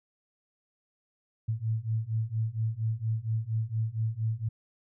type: beating tone pair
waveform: sine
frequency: 109.2 / 113.5 Hz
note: A2 / A#2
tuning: -13 / -46 cents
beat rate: 4.3 Hz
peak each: -31 / -30 dBFS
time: 1.48-4.49 s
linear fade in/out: 10 ms
effects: none